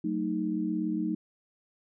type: chord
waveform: sine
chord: D# diminished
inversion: first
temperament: just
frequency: 186.68 / 224 / 311.1 Hz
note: F#3 / A3 / D#4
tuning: +16 / +31 / 0 cents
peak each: -33 / -33 / -30 dBFS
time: 0.04-1.15 s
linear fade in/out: 5 ms
effects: none